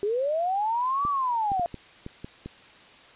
sine linear two-way sweep, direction up then down, 392 to 1174.7 to 674 Hz, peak -23 dBFS, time 0.03-1.66 s, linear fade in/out 0 ms, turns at 1.07 s
clicks, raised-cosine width 3 ms, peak -23 dBFS, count 7, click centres 1.051 / 1.518 / 1.596 / 1.743 / 2.064 / 2.245 / 2.46 s
effects white hiss -51 dBFS RMS until 3.15 s + resampled to 8000 Hz

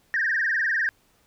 sine tone with vibrato, 1724 Hz, A6, 36 cents flat, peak -20 dBFS, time 0.14-0.89 s, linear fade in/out 0 ms, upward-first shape sine, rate 20 Hz, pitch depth 170 cents each way, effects tanh soft clip ceiling -16 dBFS + pink hiss -63 dBFS RMS until 1.26 s

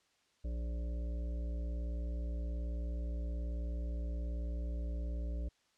harmonic tone, 58.8 Hz, A#1, 16 cents sharp, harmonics 1 / 3 / 5 / 7 / 9 / 10, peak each -35 / -50 / -52 / -58 / -57 / -55 dBFS, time 0.44-5.49 s, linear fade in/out 10 ms, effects white hiss -73 dBFS RMS until 5.77 s + low-pass 6000 Hz 12 dB/octave

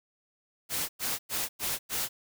white noise bursts, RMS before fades -31 dBFS, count 5, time 0.69-2.09 s, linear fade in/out 50 ms, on 200 ms, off 100 ms, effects none

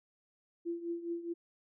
sine tone with tremolo, 340.4 Hz, F4, 44 cents flat, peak -32 dBFS, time 0.65-1.34 s, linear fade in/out 20 ms, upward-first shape triangle, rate 4.8 Hz, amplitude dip 80%, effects none

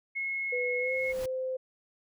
sine tone, 2173 Hz, C#7, 35 cents flat, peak -30 dBFS, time 0.15-1.13 s, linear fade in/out 20 ms
sine tone with pitch glide, 493.9 to 517.6 Hz, B4 to C5, 0 to -19 cents, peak -30 dBFS, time 0.52-1.57 s, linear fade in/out 10 ms, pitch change +81 cents, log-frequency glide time 0.79-0.93 s
pink noise with exponential growth, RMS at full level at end -41 dBFS, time 0.66-1.26 s, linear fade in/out 5 ms, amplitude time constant 130 ms
effects none

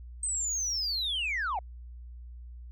sine linear sweep, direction down, 8372 to 698.5 Hz, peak -27 dBFS, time 0.23-1.59 s, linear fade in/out 2 ms, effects tanh soft clip ceiling -26 dBFS + added 60 Hz sine -42 dBFS peak until 2.71 s

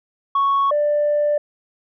sine tone pair in turn, 1108.7 / 590.4 Hz, C#6 / D5, 0 / +9 cents, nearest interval major seventh, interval 1091 cents, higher first, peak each -13 / -14 dBFS, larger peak first, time 0.35-0.71 / 0.71-1.38 s, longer second, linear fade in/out 5 ms, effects tanh soft clip ceiling -12 dBFS

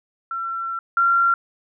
sine tone pair in turn, 1353 / 1375.1 Hz, E6 / F6, +45 / -27 cents, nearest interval unison, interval 28 cents, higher second, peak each -24 / -14 dBFS, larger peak second, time 0.31-0.79 / 0.97-1.34 s, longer first, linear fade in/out 2 ms, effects none

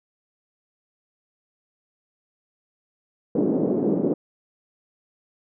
white band-pass noise, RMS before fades -22 dBFS, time 3.35-4.14 s, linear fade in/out 5 ms, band 190 to 410 Hz, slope 24 dB/octave, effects none

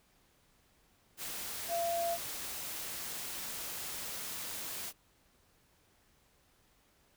sine tone in noise, 682 Hz, F5, 41 cents flat, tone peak -31 dBFS, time 1.68-2.18 s, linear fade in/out 50 ms, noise white, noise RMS -41 dBFS, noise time 1.17-4.93 s, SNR +7 dB, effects pink hiss -69 dBFS RMS until 7.16 s

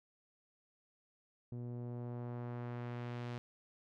sawtooth tone with low-pass filter sweep, 120.9 Hz, B2, 36 cents flat, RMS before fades -43 dBFS, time 1.52-3.38 s, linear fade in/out 0 ms, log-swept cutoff 340 to 4300 Hz, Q 0.78, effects none

